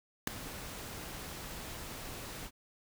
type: noise with ADSR envelope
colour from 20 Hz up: pink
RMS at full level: -26 dBFS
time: 0.27-2.51 s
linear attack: 5 ms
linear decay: 4 ms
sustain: -18 dB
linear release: 56 ms
effects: none